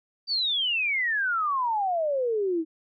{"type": "exponential sweep", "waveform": "sine", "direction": "down", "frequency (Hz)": [4699, 311.1], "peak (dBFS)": -23, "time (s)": [0.27, 2.65], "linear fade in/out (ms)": 50, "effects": []}